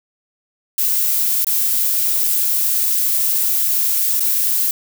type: noise with dropouts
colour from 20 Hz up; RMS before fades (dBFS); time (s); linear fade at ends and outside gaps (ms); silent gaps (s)
violet; -17; 0.78-4.71; 2; 1.446-1.468 / 4.197-4.204
effects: none